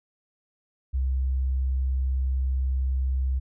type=tone; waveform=sine; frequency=65.41 Hz; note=C2; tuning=in tune; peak=-22 dBFS; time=0.93-3.4 s; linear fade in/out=20 ms; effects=none